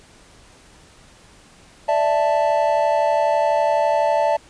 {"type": "chord", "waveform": "triangle", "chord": "D suspended second", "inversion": "none", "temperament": "equal", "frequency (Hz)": [587.3, 659.3, 880], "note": ["D5", "E5", "A5"], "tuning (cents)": [0, 0, 0], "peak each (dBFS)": -18, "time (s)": [1.88, 4.37], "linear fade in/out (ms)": 10, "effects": ["pink hiss -49 dBFS RMS until 4.49 s", "resampled to 22050 Hz"]}